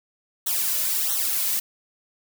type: noise with flanger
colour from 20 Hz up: blue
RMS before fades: -24 dBFS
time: 0.46-1.6 s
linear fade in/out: 10 ms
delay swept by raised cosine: 0.41 to 2.61 ms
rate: 1.5 Hz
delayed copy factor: -1
effects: none